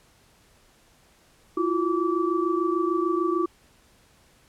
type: tone cluster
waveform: sine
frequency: 332.6 / 359.3 / 1156 Hz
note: E4 / F4 / D6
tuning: +16 / +49 / -28 cents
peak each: -25 / -25 / -28 dBFS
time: 1.57-3.46 s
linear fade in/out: 5 ms
effects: pink hiss -59 dBFS RMS until 4.48 s + low-pass 12000 Hz 12 dB/octave